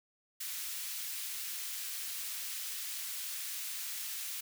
white high-pass noise, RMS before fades -40 dBFS, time 0.4-4.41 s, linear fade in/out 10 ms, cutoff 1900 Hz, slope 12 dB/octave, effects none

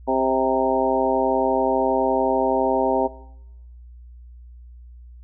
harmonic tone with a mistuned harmonic, 131.8 Hz, C3, 13 cents sharp, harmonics 2 / 3 / 4 / 5 / 6 / 7, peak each -25 / -25 / -25 / -25 / -25 / -25 dBFS, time 0.07-3.08 s, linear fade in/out 20 ms, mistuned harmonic 5, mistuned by -25 cents, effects noise-tail reverb RT60 0.9 s tail -20 dB re dry + added 60 Hz sine -40 dBFS peak until 5.23 s

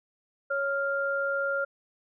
sine tone pair together, 554.4 / 1397 Hz, C#5 / F6, 0 / 0 cents, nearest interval octave + major third, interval 1600 cents, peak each -29 / -28 dBFS, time 0.5-1.65 s, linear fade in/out 10 ms, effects none

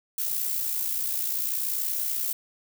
violet noise with amplitude modulation, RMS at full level -26 dBFS, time 0.18-2.33 s, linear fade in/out 5 ms, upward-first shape sine, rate 60.6 Hz, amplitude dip 50%, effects none

